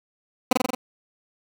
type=tone with echo; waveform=15% pulse; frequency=253.4 Hz; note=B3; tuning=45 cents sharp; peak=-8 dBFS; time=0.51-0.53 s; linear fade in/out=5 ms; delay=44 ms; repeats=5; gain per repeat=-2 dB; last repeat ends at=0.75 s; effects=none